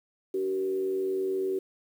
sine tone with frequency modulation, 381.2 Hz, G4, 48 cents flat, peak -26 dBFS, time 0.34-1.59 s, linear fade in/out 5 ms, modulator 91.4 Hz, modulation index 0.45, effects 9-bit

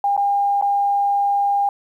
sine tone with dropouts, 805 Hz, G5, 46 cents sharp, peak -15 dBFS, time 0.04-1.69 s, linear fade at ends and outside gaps 2 ms, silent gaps 0.166-0.176 / 0.613-0.623 s, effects 9-bit

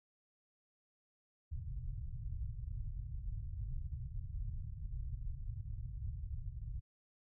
pink low-pass noise, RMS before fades -42 dBFS, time 1.51-6.81 s, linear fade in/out 20 ms, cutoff 130 Hz, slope 48 dB/octave, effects none

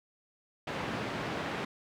pink band-pass noise, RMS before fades -36 dBFS, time 0.67-1.65 s, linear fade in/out 5 ms, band 150 to 2600 Hz, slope 12 dB/octave, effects none

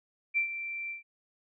sine tone with ADSR envelope, 2349 Hz, D7, in tune, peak -23 dBFS, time 0.34-1.03 s, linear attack 32 ms, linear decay 100 ms, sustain -11 dB, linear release 130 ms, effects none

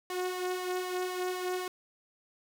sawtooth tone with flanger, 365 Hz, F#4, 24 cents flat, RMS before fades -34 dBFS, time 0.1-1.68 s, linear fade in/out 2 ms, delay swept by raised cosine 1.7 to 2.9 ms, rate 3.9 Hz, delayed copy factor +0.55, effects none

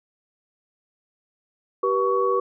sine tone cluster, 386.5 / 485.3 / 1122 Hz, G4 / B4 / C#6, -24 / -30 / +21 cents, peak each -23 dBFS, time 1.83-2.4 s, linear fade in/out 5 ms, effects none

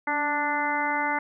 harmonic tone with a mistuned harmonic, 293.7 Hz, D4, in tune, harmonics 1 / 2 / 3 / 4 / 5 / 6 / 7, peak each -34 / -36 / -27 / -34 / -31 / -35 / -30 dBFS, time 0.07-1.19 s, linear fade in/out 5 ms, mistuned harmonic 1, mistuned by -33 cents, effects none

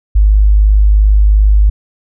sine tone, 51.4 Hz, G#1, 17 cents flat, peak -4 dBFS, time 0.15-1.7 s, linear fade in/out 10 ms, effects none

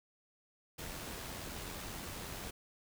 pink noise with amplitude modulation, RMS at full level -43 dBFS, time 0.78-2.51 s, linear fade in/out 10 ms, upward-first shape sine, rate 88.2 Hz, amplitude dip 30%, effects none

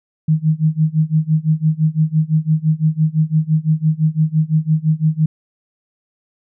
sine tone with tremolo, 156.7 Hz, D#3, 13 cents sharp, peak -9 dBFS, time 0.28-5.26 s, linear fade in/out 5 ms, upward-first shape sine, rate 5.9 Hz, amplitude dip 95%, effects none

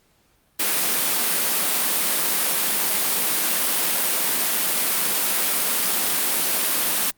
white high-pass noise, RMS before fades -21 dBFS, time 0.59-7.11 s, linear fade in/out 10 ms, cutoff 160 Hz, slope 96 dB/octave, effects pink hiss -62 dBFS RMS until 7.17 s + Opus 48 kbps

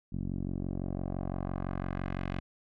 10% pulse tone with low-pass filter sweep, 45.9 Hz, F#1, 13 cents flat, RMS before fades -35 dBFS, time 0.12-2.4 s, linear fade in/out 10 ms, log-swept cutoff 220 to 2800 Hz, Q 1.2, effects none

